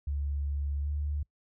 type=tone with pitch glide; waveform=sine; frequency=71.3 to 73.26 Hz; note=C#2 to D2; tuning=+49 to -4 cents; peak=-29 dBFS; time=0.07-1.23 s; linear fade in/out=5 ms; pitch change=+47 cents; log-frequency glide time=0.82-0.88 s; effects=noise-tail reverb RT60 0.1 s tail -25 dB re dry